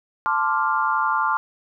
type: chord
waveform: sine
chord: D minor seventh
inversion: second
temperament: equal with one note detuned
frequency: 880 / 1043.5 / 1174.7 / 1396.9 Hz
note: A5 / C6 / D6 / F6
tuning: 0 / -5 / 0 / 0 cents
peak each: -24 dBFS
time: 0.26-1.37 s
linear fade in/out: 0 ms
effects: none